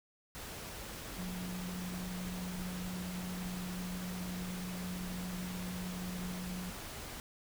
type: tone in noise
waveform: sine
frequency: 181.2 Hz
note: F#3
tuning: 36 cents flat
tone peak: -39 dBFS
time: 1.18-6.7 s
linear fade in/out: 0 ms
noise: pink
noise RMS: -45 dBFS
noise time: 0.35-7.2 s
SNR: +3 dB
effects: none